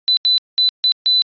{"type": "tone bursts at uneven times", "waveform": "sine", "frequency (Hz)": 4001, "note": "B7", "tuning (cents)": 22, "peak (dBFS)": -11, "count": 5, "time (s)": [[0.08, 0.17], [0.25, 0.38], [0.58, 0.69], [0.84, 0.92], [1.06, 1.22]], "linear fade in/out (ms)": 0, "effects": ["resampled to 11025 Hz"]}